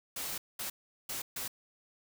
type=noise bursts at uneven times; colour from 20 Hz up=white; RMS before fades=-38 dBFS; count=4; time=0.16-0.38 / 0.59-0.7 / 1.09-1.22 / 1.36-1.48 s; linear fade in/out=5 ms; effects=none